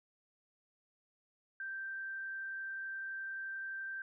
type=tone with frequency modulation; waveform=sine; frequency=1568 Hz; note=G6; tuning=in tune; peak=-39 dBFS; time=1.6-4.02 s; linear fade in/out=2 ms; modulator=31.6 Hz; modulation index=0.33; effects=none